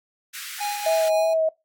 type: high-pass noise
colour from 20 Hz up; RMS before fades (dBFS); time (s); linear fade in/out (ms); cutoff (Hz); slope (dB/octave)
pink; -35; 0.33-1.1; 20; 1400; 48
type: tone with tremolo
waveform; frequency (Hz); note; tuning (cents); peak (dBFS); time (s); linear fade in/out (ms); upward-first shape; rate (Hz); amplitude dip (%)
square; 823; G#5; -16; -25; 0.6-1.34; 10; sine; 3.9; 50
type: tone with vibrato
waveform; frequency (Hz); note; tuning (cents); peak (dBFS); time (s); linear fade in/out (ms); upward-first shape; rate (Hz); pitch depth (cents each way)
sine; 643; E5; -43; -18; 0.86-1.49; 5; sine; 2.9; 19
effects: noise-tail reverb RT60 0.2 s tail -20 dB re dry + AAC 64 kbps